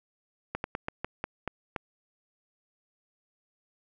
slowing click train, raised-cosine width 0.5 ms, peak -16 dBFS, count 8, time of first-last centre 0.55-1.762 s, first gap 91 ms, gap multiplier 1.21, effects none

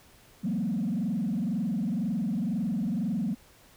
sine tone with frequency modulation, 208.6 Hz, G#3, 8 cents sharp, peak -25 dBFS, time 0.43-3.35 s, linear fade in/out 20 ms, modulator 22 Hz, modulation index 1.8, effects tanh soft clip ceiling -22 dBFS + pink hiss -57 dBFS RMS until 3.76 s

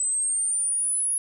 sine exponential sweep, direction up, 8010 to 10548 Hz, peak -22 dBFS, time 0-1.18 s, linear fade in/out 2 ms, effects 10-bit

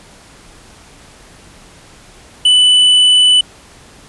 sine tone with tanh clipping, 2987 Hz, F#7, 16 cents sharp, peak -7 dBFS, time 2.45-3.41 s, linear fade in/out 5 ms, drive 7 dB, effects pink hiss -41 dBFS RMS until 4.08 s + resampled to 24000 Hz

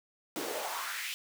pink noise with high-pass filter sweep, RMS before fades -37 dBFS, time 0.36-1.14 s, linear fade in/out 0 ms, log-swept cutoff 300 to 2800 Hz, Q 3, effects none

